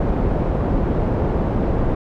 pink low-pass noise, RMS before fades -19 dBFS, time 0-1.95 s, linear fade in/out 5 ms, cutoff 630 Hz, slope 12 dB/octave, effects none

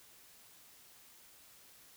silence, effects white hiss -60 dBFS RMS until 1.96 s

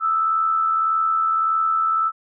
sine tone pair together, 1236.8 / 1318.5 Hz, D#6 / E6, -11 / 0 cents, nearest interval minor second, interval 111 cents, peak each -28 / -17 dBFS, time 0-2.12 s, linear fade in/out 50 ms, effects none

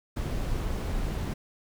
brown noise, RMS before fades -30 dBFS, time 0.16-1.34 s, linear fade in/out 10 ms, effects none

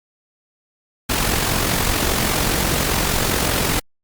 pink noise with amplitude modulation, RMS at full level -17 dBFS, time 1.09-3.8 s, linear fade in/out 10 ms, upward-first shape sine, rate 45 Hz, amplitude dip 50%, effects Opus 48 kbps

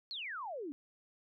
sine exponential sweep, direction down, 4418 to 268.6 Hz, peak -39 dBFS, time 0.11-0.72 s, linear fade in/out 0 ms, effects none

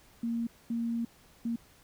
sine tone bursts at uneven times, 232.4 Hz, A#3, 5 cents flat, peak -29 dBFS, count 3, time 0.23-0.47 / 0.7-1.05 / 1.45-1.56 s, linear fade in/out 5 ms, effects pink hiss -60 dBFS RMS until 1.83 s

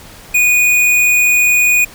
square tone, 2465 Hz, D#7, 17 cents flat, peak -9 dBFS, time 0.34-1.85 s, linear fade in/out 10 ms, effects pink hiss -37 dBFS RMS until 1.94 s

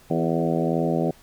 harmonic tone with a mistuned harmonic, 82.41 Hz, E2, in tune, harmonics 2 / 3 / 4 / 5 / 6 / 7 / 8 / 9, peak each -25 / -27 / -28 / -29 / -30 / -30 / -31 / -32 dBFS, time 0.1-1.11 s, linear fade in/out 5 ms, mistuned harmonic 4, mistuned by +24 cents, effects pink hiss -53 dBFS RMS until 1.22 s

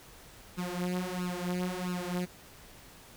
sawtooth tone with flanger, 180 Hz, F#3, 47 cents flat, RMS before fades -34 dBFS, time 0.57-2.26 s, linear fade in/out 20 ms, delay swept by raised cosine 0.73 to 6.03 ms, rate 1.5 Hz, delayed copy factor +0.9, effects pink hiss -53 dBFS RMS until 3.16 s

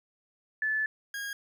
sine / 40% pulse tone pair in turn, 1738 / 1633.4 Hz, A6 / G#6, -22 / -29 cents, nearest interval minor second, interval 107 cents, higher first, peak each -26 / -33 dBFS, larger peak first, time 0.62-0.86 / 1.14-1.33 s, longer first, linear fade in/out 2 ms, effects 11-bit

